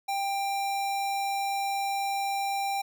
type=tone; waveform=square; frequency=791 Hz; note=G5; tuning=15 cents sharp; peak=-28 dBFS; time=0.08-2.82 s; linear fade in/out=10 ms; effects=none